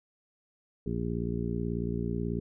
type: harmonic tone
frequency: 58.27 Hz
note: A#1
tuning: in tune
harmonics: 1 / 2 / 3 / 4 / 5 / 6 / 7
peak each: -37 / -36 / -34 / -36 / -44 / -40 / -38 dBFS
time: 0.86-2.4 s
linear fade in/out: 5 ms
effects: none